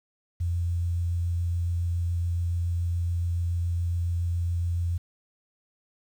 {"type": "tone with vibrato", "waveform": "sine", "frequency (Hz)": 86.2, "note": "F2", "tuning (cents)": -22, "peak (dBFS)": -24, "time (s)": [0.4, 4.98], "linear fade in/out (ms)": 10, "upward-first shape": "sine", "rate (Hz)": 7.1, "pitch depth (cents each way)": 12, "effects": ["9-bit"]}